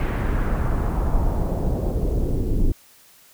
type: noise with low-pass filter sweep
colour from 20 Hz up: brown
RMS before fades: -21 dBFS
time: 0-2.72 s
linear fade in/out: 2 ms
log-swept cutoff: 2200 to 310 Hz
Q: 1.6
effects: white hiss -52 dBFS RMS until 3.33 s